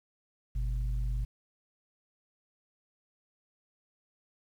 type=tone pair together; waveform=sine; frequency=48.89 / 123.47 Hz; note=G1 / B2; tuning=-4 / 0 cents; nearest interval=octave + major third; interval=1604 cents; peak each=-28 / -36 dBFS; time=0.55-1.25 s; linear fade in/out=10 ms; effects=tanh soft clip ceiling -24 dBFS + 10-bit